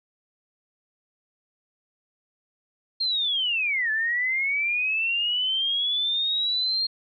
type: linear two-way sweep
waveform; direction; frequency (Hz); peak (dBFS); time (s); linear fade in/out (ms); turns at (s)
sine; down then up; 4238 to 1724 to 4238; -22; 3-6.87; 10; 3.91
effects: none